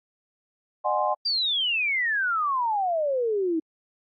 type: chord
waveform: sine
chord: Ab dominant seventh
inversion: second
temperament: equal with one note detuned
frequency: 607.3 / 740 / 830.6 / 1046.5 Hz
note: Eb5 / Gb5 / Ab5 / C6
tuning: -42 / 0 / 0 / 0 cents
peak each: -27 dBFS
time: 0.84-1.15 s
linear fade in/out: 20 ms
type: exponential sweep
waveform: sine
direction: down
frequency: 4800 to 311.2 Hz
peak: -22 dBFS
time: 1.25-3.6 s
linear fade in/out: 10 ms
effects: AAC 64 kbps